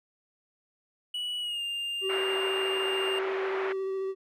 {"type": "tone with pitch glide", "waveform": "triangle", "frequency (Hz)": [2940, 2802], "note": ["F#7", "F7"], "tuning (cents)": [-12, 5], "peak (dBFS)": -29, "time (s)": [1.14, 3.19], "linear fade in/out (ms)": 5, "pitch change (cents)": -83, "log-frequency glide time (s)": [1.4, 1.62]}
{"type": "tone with vibrato", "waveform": "triangle", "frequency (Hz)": 384.2, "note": "G4", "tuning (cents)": -35, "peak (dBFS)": -27, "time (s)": [2.01, 4.15], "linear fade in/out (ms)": 50, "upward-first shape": "square", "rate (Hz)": 14, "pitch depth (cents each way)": 10}
{"type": "band-pass noise", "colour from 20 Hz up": "white", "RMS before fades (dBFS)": -36, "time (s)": [2.09, 3.73], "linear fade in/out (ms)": 10, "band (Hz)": [380, 2100], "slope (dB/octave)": 24}
{"effects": []}